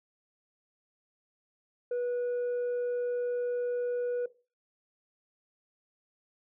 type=tone; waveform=sine; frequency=487.7 Hz; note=B4; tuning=22 cents flat; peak=-26 dBFS; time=1.91-4.26 s; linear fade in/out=5 ms; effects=noise-tail reverb RT60 0.3 s tail -17 dB re dry + tanh soft clip ceiling -28 dBFS